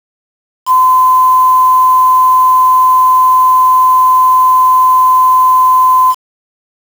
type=tone with quantisation; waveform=sine; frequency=1023 Hz; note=C6; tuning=39 cents flat; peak=-4 dBFS; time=0.66-6.15 s; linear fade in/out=50 ms; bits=4; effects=none